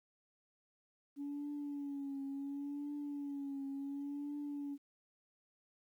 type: tone with vibrato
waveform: sine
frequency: 282.7 Hz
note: C#4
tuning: 34 cents sharp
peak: -38 dBFS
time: 1.16-4.78 s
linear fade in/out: 50 ms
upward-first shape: triangle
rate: 0.7 Hz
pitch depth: 56 cents each way
effects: tanh soft clip ceiling -36 dBFS + 12-bit